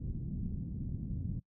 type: low-pass noise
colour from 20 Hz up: white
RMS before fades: -38 dBFS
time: 0-1.4 s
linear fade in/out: 10 ms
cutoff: 190 Hz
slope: 24 dB/octave
effects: noise-tail reverb RT60 0.1 s tail -22 dB re dry